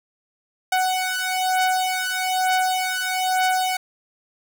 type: beating tone pair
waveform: sawtooth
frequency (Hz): 744 / 745.1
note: F#5 / F#5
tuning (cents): +9 / +12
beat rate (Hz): 1.1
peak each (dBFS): -19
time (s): 0.72-3.77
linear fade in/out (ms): 5
effects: none